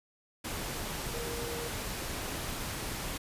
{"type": "tone in noise", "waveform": "sine", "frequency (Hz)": 470.7, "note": "A#4", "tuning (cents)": 17, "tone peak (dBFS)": -39, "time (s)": [1.14, 1.68], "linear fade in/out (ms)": 10, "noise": "pink", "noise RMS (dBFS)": -37, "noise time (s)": [0.44, 3.18], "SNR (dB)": -5, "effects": ["resampled to 32000 Hz"]}